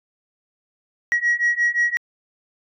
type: beating tone pair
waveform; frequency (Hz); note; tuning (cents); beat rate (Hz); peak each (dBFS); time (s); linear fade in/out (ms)
sine; 1905 / 1910.7; A#6 / A#6; +37 / +42; 5.7; -19 / -18; 1.12-1.97; 0
effects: tanh soft clip ceiling -13 dBFS